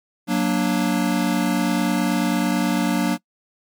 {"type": "chord", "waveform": "square", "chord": "Gb augmented", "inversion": "none", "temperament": "equal with one note detuned", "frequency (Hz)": [185, 234.2, 293.7], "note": ["Gb3", "Bb3", "D4"], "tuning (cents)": [0, 8, 0], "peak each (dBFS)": -23, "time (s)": [0.27, 3.18], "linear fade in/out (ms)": 50, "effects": ["noise-tail reverb RT60 0.1 s tail -23 dB re dry", "MP3 96 kbps"]}